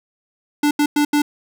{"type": "tone bursts at uneven times", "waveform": "square", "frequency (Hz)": 293.7, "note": "D4", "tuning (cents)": 0, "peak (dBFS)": -14, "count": 4, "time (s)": [[0.63, 0.71], [0.79, 0.86], [0.96, 1.05], [1.13, 1.22]], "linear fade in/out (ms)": 5, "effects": []}